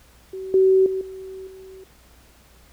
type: tone with level steps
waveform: sine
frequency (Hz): 379.7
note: F#4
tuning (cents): +45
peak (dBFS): -29 / -12 / -22 / -33 / -39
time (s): 0.33-1.84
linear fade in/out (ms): 5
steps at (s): 0.54 / 0.86 / 1.01 / 1.47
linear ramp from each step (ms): 2
effects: added 60 Hz sine -54 dBFS peak until 2.72 s + pink hiss -54 dBFS RMS until 2.72 s